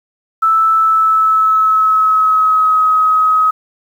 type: tone with pitch glide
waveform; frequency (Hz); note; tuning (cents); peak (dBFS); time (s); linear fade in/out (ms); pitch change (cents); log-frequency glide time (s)
sine; 1316 to 1269; E6 to D#6; -3 to +34; -8; 0.42-3.51; 10; -63; 0.74-2.8
effects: 7-bit